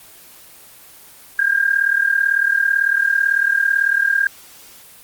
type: tone with amplitude modulation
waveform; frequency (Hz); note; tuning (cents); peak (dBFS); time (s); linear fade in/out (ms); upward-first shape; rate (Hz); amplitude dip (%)
sine; 1608; G6; +44; -10; 1.39-4.27; 2; sine; 38; 80
effects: white hiss -43 dBFS RMS until 5.03 s + Opus 24 kbps